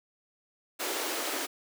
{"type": "high-pass noise", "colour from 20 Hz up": "pink", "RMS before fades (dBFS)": -33, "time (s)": [0.79, 1.47], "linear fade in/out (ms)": 20, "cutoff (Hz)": 290, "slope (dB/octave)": 48, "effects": []}